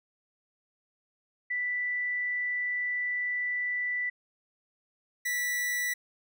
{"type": "tone pair in turn", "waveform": ["sine", "45% pulse"], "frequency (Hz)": [1975.5, 1958.5], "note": ["B6", "B6"], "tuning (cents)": [0, -15], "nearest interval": "unison", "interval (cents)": 15, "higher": "first", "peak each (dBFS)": -28, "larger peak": "neither", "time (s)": [[1.5, 4.1], [5.25, 5.94]], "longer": "first", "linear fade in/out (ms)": 10, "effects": []}